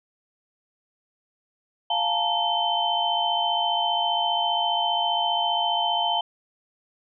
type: tone cluster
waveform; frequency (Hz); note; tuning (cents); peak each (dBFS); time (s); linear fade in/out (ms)
sine; 700 / 863 / 918 / 3079; F5 / A5 / A#5 / G7; +4 / -34 / -27 / -32; -27 / -27 / -28 / -25; 1.9-6.21; 5
effects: none